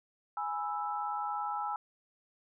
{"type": "chord", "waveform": "sine", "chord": "E major", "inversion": "first", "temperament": "equal", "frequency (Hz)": [830.6, 987.8, 1318.5], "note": ["G#5", "B5", "E6"], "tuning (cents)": [0, 0, 0], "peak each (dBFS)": [-35, -40, -37], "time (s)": [0.37, 1.76], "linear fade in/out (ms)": 2, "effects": []}